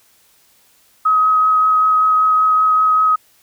sine tone with vibrato, 1268 Hz, D#6, 32 cents sharp, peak -10 dBFS, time 1.05-3.16 s, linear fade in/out 10 ms, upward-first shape triangle, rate 5.2 Hz, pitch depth 11 cents each way, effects white hiss -54 dBFS RMS until 3.42 s

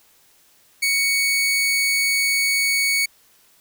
sawtooth tone, 2229 Hz, C#7, 9 cents sharp, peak -14 dBFS, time 0.82-3.06 s, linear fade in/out 10 ms, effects white hiss -56 dBFS RMS until 3.6 s

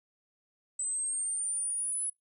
sine exponential sweep, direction up, 8020 to 10210 Hz, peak -30 dBFS, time 0.79-2.1 s, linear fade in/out 5 ms, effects noise-tail reverb RT60 0.2 s tail -26 dB re dry

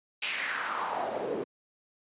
pink noise with band-pass filter sweep, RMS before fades -33 dBFS, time 0.22-1.44 s, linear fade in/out 5 ms, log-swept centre 2800 to 370 Hz, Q 3.3, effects high-pass 150 Hz 12 dB/octave + resampled to 8000 Hz

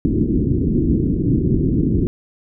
white low-pass noise, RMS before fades -17 dBFS, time 0.05-2.07 s, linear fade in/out 0 ms, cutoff 350 Hz, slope 48 dB/octave, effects none

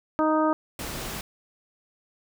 harmonic tone, 311.1 Hz, D#4, in tune, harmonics 1 / 2 / 3 / 4 / 5, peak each -23 / -25 / -27 / -27 / -38 dBFS, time 0.19-0.53 s, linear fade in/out 0 ms
pink noise, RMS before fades -34 dBFS, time 0.79-1.21 s, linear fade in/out 2 ms
effects none

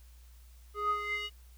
square tone with band-pass filter sweep, 415.3 Hz, G#4, in tune, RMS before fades -34 dBFS, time 0.74-1.3 s, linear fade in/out 50 ms, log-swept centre 890 to 3000 Hz, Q 6.6, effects added 60 Hz sine -52 dBFS peak until 1.57 s + white hiss -65 dBFS RMS until 1.57 s

